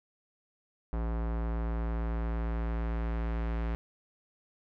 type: tone with low-pass filter sweep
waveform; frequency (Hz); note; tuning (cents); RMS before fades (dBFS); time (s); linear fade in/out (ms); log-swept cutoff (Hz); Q
square; 56.8; A#1; -44; -32; 0.93-3.75; 0; 1200 to 2100; 1
effects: none